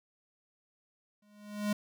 square tone with exponential growth, 207.7 Hz, G#3, in tune, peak -27 dBFS, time 1.22-1.73 s, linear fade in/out 5 ms, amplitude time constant 110 ms, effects none

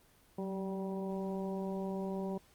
harmonic tone with a mistuned harmonic, 193.2 Hz, G3, 25 cents flat, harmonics 1 / 2 / 3 / 4 / 5, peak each -37 / -40 / -44 / -48 / -49 dBFS, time 0.38-2.38 s, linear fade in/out 5 ms, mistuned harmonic 1, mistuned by -36 cents, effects pink hiss -65 dBFS RMS until 2.54 s + Opus 24 kbps

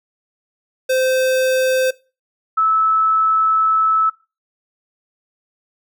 square / sine tone pair in turn, 518 / 1305.3 Hz, C5 / E6, -17 / -17 cents, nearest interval octave + major third, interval 1600 cents, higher second, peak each -15 / -12 dBFS, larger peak second, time 0.89-1.91 / 2.57-4.1 s, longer second, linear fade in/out 10 ms, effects noise-tail reverb RT60 0.3 s tail -20 dB re dry

